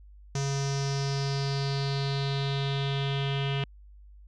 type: tone with low-pass filter sweep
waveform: square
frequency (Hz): 138.59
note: C#3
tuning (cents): 0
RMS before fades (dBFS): -29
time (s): 0.35-3.64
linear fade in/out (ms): 2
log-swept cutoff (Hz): 6200 to 3000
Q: 5
effects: added 50 Hz sine -48 dBFS peak until 4.27 s